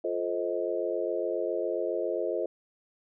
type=chord; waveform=sine; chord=F dominant seventh; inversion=none; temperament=just; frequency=349.2 / 436.5 / 523.8 / 628.6 Hz; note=F4 / A4 / C5 / Eb5; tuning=0 / -14 / +2 / +18 cents; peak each=-33 dBFS; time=0.04-2.46 s; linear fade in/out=5 ms; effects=none